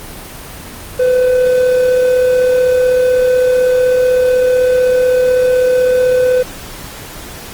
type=tone with amplitude modulation; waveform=triangle; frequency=504 Hz; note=B4; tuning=35 cents sharp; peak=-5 dBFS; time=0.99-6.43 s; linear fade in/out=10 ms; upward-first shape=sine; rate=35.9 Hz; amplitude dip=30%; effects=pink hiss -30 dBFS RMS until 7.53 s + Opus 24 kbps